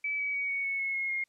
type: tone with pitch steps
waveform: sine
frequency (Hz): 2300 / 2276 / 2253 / 2229 / 2206 / 2183 / 2161 / 2139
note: D7 / C#7 / C#7 / C#7 / C#7 / C#7 / C#7 / C7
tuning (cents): -37 / +45 / +28 / +9 / -9 / -27 / -45 / +38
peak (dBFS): -29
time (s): 0.04-1.24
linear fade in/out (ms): 5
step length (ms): 150
effects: white hiss -74 dBFS RMS until 1.28 s + low-pass 9000 Hz 12 dB/octave